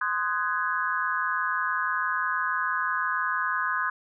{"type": "chord", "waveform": "sine", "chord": "Ab dominant seventh", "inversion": "first", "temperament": "just", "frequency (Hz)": [1038.3, 1245.9, 1495.1, 1661.2], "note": ["C6", "Eb6", "Gb6", "Ab6"], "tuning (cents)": [-14, 2, 18, 0], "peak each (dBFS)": -30, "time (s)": [0.01, 3.9], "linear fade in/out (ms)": 5, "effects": []}